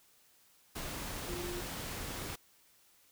sine tone in noise, 351.5 Hz, F4, 11 cents sharp, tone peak -40 dBFS, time 1.28-1.61 s, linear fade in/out 10 ms, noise pink, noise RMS -41 dBFS, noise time 0.75-2.36 s, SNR -2 dB, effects white hiss -66 dBFS RMS until 3.11 s

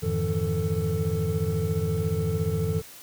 triangle tone cluster, 87.2 / 104.3 / 152.7 / 166.9 / 442.9 Hz, F2 / G#2 / D#3 / E3 / A4, -2 / +8 / -32 / +22 / +11 cents, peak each -28 dBFS, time 0.02-2.82 s, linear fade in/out 20 ms, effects white hiss -46 dBFS RMS until 3.02 s

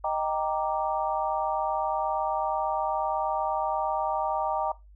sine chord, Eb major seventh, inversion none, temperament equal, 622.3 / 784 / 932.3 / 1174.7 Hz, Eb5 / G5 / Bb5 / D6, 0 / 0 / 0 / 0 cents, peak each -31 / -29 / -30 / -34 dBFS, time 0.04-4.72 s, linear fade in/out 5 ms, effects noise-tail reverb RT60 0.2 s tail -17 dB re dry + added 50 Hz sine -49 dBFS peak until 4.95 s

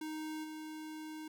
square tone with level steps, 311.1 Hz, D#4, in tune, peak -40 / -44 dBFS, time 0.01-1.28 s, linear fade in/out 5 ms, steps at 0.43 s, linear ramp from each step 20 ms, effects none

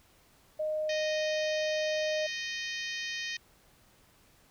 sine tone, 617 Hz, D#5, 15 cents flat, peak -29 dBFS, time 0.59-2.27 s, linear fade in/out 10 ms
harmonic tone, 620 Hz, D#5, 6 cents flat, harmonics 3 / 4 / 5 / 6 / 7 / 8 / 9 / 10, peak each -38 / -40 / -42 / -44 / -45 / -46 / -47 / -48 dBFS, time 0.89-3.37 s, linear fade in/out 5 ms
effects pink hiss -63 dBFS RMS until 4.5 s

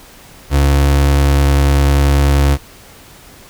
35% pulse tone, 70.2 Hz, C#2, 22 cents sharp, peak -7 dBFS, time 0.5-2.58 s, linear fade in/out 50 ms, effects pink hiss -40 dBFS RMS until 3.49 s

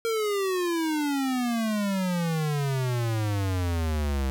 square exponential sweep, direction down, 462.4 to 65.41 Hz, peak -25 dBFS, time 0.05-4.3 s, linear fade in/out 0 ms, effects none

